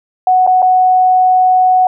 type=tone with dropouts; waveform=sine; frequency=740 Hz; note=F#5; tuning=in tune; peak=-6 dBFS; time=0.27-1.87 s; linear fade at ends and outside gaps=2 ms; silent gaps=0.466-0.474 / 0.62-0.626 s; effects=none